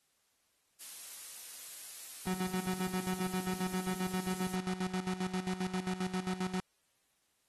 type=noise; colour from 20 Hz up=blue; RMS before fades=-45 dBFS; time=0.8-4.56 s; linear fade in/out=10 ms
type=tone with tremolo; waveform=35% pulse; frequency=185 Hz; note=F#3; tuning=in tune; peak=-30 dBFS; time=2.27-6.6 s; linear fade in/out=0 ms; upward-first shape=square; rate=7.5 Hz; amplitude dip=70%
effects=white hiss -75 dBFS RMS until 7.48 s + AAC 32 kbps